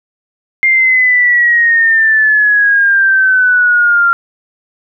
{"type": "exponential sweep", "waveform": "sine", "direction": "down", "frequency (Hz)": [2116, 1381], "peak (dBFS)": -6, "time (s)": [0.63, 4.13], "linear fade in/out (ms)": 0, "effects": []}